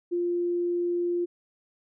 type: tone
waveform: sine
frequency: 349.2 Hz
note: F4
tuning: in tune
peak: -24 dBFS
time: 0.11-1.26 s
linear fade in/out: 20 ms
effects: none